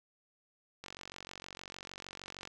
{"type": "click train", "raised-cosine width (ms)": 0.2, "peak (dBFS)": -27, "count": 77, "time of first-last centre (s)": [0.84, 2.474], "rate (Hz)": 46.5, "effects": []}